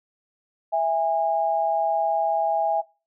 sine tone pair together, 659.3 / 818 Hz, E5 / G#5, 0 / -26 cents, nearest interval major third, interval 374 cents, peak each -22 dBFS, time 0.72-2.82 s, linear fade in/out 20 ms, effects noise-tail reverb RT60 0.3 s tail -22 dB re dry

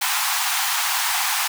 pink high-pass noise, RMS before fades -22 dBFS, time 0.01-1.48 s, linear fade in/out 10 ms, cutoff 750 Hz, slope 96 dB/octave, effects none

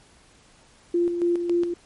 sine tone with tremolo, 346.2 Hz, F4, 15 cents flat, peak -18 dBFS, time 0.94-1.74 s, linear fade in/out 5 ms, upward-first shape square, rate 3.6 Hz, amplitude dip 50%
clicks, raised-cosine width 0.2 ms, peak -22 dBFS, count 2, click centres 1.496 / 1.635 s
effects pink hiss -55 dBFS RMS until 1.85 s + MP3 48 kbps

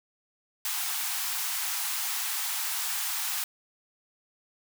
white high-pass noise, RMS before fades -31 dBFS, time 0.65-3.44 s, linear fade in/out 2 ms, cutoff 730 Hz, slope 96 dB/octave, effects none

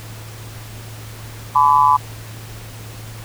sine tone with amplitude modulation, 1006 Hz, B5, 32 cents sharp, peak -5 dBFS, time 1.55-1.97 s, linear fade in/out 10 ms, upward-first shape sine, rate 147 Hz, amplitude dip 100%, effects added 110 Hz sine -33 dBFS peak until 3.24 s + pink hiss -38 dBFS RMS until 3.24 s

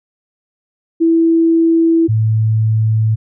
sine tone pair in turn, 329.6 / 109.99 Hz, E4 / A2, 0 / 0 cents, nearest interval octave + perfect fifth, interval 1900 cents, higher first, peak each -8 / -10 dBFS, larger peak first, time 1-2.08 / 2.08-3.16 s, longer neither, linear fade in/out 20 ms, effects none

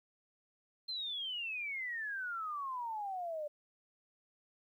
sine exponential sweep, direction down, 4186 to 583 Hz, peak -37 dBFS, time 0.88-3.48 s, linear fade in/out 10 ms, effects 12-bit

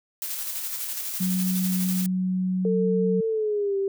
blue noise with tremolo, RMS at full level -30 dBFS, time 0.22-2.06 s, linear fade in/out 0 ms, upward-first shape square, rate 12 Hz, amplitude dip 30%
sine tone, 185 Hz, F#3, in tune, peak -22 dBFS, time 1.2-3.21 s, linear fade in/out 10 ms
sine tone with pitch glide, 447.6 to 391.9 Hz, A4 to G4, +30 to 0 cents, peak -22 dBFS, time 2.65-3.88 s, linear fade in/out 2 ms, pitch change -230 cents, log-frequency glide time 3.28-3.77 s
effects none

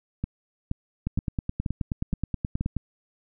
two click trains, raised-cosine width 5 ms, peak -15 / -14 dBFS, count 6 / 17, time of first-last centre 0.24-2.61 / 1.07-2.767 s, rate 2.11 / 9.43 Hz, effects none

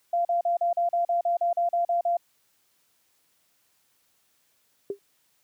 sine tone bursts, 691 Hz, F5, 19 cents flat, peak -21 dBFS, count 13, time 0.13-2.17 s, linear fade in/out 5 ms, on 120 ms, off 40 ms
sine tone with exponential decay, 399.9 Hz, G4, 35 cents sharp, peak -23 dBFS, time 4.9-4.99 s, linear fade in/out 2 ms, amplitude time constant 18 ms
effects white hiss -68 dBFS RMS until 5.43 s + high-pass 60 Hz 12 dB/octave

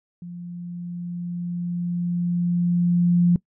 sine tone with level ramp, 174.61 Hz, F3, in tune, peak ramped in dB -33 to -13 dBFS, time 0.22-3.36 s, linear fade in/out 2 ms, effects noise-tail reverb RT60 0.1 s tail -21 dB re dry

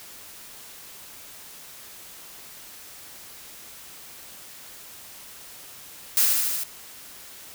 blue noise with echo, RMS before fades -19 dBFS, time 6.17-6.25 s, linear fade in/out 0 ms, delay 77 ms, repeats 5, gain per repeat -2 dB, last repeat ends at 6.635 s, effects white hiss -44 dBFS RMS until 7.54 s

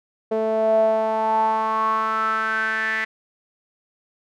sawtooth tone with band-pass filter sweep, 220 Hz, A3, in tune, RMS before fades -21 dBFS, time 0.31-3.05 s, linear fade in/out 10 ms, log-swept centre 530 to 1900 Hz, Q 8, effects none

